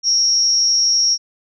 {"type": "tone with amplitude modulation", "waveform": "sine", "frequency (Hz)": 5588, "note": "F8", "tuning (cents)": 0, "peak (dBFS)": -9, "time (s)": [0.03, 1.18], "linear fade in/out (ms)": 50, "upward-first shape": "sine", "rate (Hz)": 276, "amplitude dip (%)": 70, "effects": []}